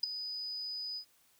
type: tone with ADSR envelope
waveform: sine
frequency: 4978 Hz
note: D#8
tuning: in tune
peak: -23 dBFS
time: 0.03-1.05 s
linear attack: 7 ms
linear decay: 7 ms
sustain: -14 dB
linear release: 82 ms
effects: white hiss -68 dBFS RMS until 1.39 s